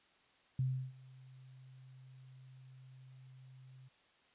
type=tone with ADSR envelope; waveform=sine; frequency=130 Hz; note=C3; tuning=11 cents flat; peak=-30 dBFS; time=0.59-3.89 s; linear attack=3 ms; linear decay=330 ms; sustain=-24 dB; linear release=18 ms; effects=white hiss -69 dBFS RMS until 4.34 s + resampled to 8000 Hz